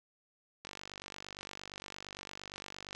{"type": "click train", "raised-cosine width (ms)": 0.2, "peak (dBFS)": -26, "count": 113, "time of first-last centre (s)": [0.65, 2.95], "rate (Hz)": 48.7, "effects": []}